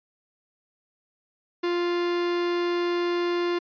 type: tone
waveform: 45% pulse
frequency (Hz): 349.2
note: F4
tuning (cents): 0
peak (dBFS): -23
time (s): 1.63-3.59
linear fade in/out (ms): 10
effects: resampled to 11025 Hz